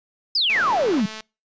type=exponential sweep; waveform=sine; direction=down; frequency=5274 to 184.3 Hz; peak=-17 dBFS; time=0.35-1.06 s; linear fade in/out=5 ms
type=click train; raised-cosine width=0.2 ms; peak=-18 dBFS; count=155; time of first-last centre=0.5-1.206 s; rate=218 Hz
type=band-pass noise; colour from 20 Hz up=white; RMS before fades=-33 dBFS; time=0.54-1.02 s; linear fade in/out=20 ms; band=160 to 1200 Hz; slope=12 dB/octave
effects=noise-tail reverb RT60 0.3 s tail -26 dB re dry + resampled to 16000 Hz